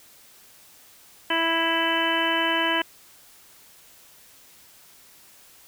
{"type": "harmonic tone with a mistuned harmonic", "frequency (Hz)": 329.6, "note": "E4", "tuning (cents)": 0, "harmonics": [1, 2, 3, 4, 5, 6, 7, 8, 9], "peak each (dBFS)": [-29, -30, -27, -37, -27, -31, -36, -32, -27], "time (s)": [1.3, 2.82], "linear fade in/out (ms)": 5, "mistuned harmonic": 9, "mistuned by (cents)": 31, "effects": ["white hiss -52 dBFS RMS until 5.67 s"]}